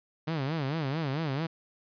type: tone with vibrato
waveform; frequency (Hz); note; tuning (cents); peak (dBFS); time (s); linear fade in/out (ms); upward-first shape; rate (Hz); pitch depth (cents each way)
sawtooth; 147.8; D3; +11; -25; 0.27-1.47; 10; sine; 4.5; 200
effects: resampled to 11025 Hz